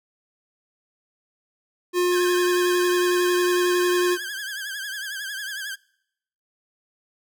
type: tone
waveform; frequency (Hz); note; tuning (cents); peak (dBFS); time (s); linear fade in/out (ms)
square; 356.7; F4; +37; -19; 1.93-4.18; 50
type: tone with vibrato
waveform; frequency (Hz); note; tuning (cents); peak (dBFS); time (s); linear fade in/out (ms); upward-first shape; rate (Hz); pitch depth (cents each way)
sawtooth; 1619; G#6; -45; -26; 2.11-5.76; 20; triangle; 11; 110
effects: noise-tail reverb RT60 0.8 s tail -25 dB re dry